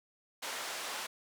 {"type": "band-pass noise", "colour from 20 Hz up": "pink", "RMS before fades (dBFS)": -40, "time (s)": [0.42, 1.07], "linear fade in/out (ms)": 10, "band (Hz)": [690, 9600], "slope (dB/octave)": 12, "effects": []}